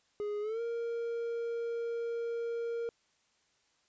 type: tone with pitch glide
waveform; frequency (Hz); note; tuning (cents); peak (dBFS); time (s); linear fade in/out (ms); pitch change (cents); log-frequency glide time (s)
triangle; 415.4 to 466.3; G#4 to A#4; 0 to +1; -31; 0.2-2.89; 0; +201; 0.41-0.61
effects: white hiss -72 dBFS RMS until 3.88 s + resampled to 16000 Hz